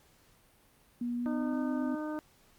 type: tone with pitch glide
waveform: sine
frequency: 240.7 to 256.5 Hz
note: B3 to C4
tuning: -44 to -34 cents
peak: -31 dBFS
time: 1.01-1.95 s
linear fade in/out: 5 ms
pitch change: +110 cents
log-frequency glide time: 1.17-1.58 s
type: harmonic tone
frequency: 305.5 Hz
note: D#4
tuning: 32 cents flat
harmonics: 1 / 2 / 3 / 4 / 5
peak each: -35 / -41 / -45 / -47 / -49 dBFS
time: 1.26-2.19 s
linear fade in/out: 0 ms
effects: pink hiss -64 dBFS RMS until 2.58 s + Opus 48 kbps